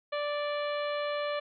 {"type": "harmonic tone with a mistuned harmonic", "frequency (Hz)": 586, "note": "D5", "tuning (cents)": -4, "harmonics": [1, 2, 3, 4, 5, 6, 7], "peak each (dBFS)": [-31, -37, -41, -43, -45, -47, -48], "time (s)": [0.12, 1.4], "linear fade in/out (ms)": 10, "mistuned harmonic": 6, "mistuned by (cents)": -24, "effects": []}